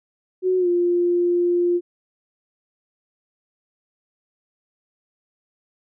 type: tone with pitch glide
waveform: sine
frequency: 369.9 to 350.4 Hz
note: F#4 to F4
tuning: 0 to +6 cents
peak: -16 dBFS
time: 0.42-1.81 s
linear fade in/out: 50 ms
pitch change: -94 cents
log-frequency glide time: 0.58-0.68 s
effects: none